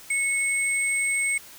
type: tone pair together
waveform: sine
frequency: 2200 / 8306 Hz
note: C#7 / C9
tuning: -14 / -14 cents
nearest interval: octave + major seventh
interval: 2300 cents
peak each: -23 / -27 dBFS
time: 0.1-1.38 s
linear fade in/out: 5 ms
effects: white hiss -46 dBFS RMS until 1.58 s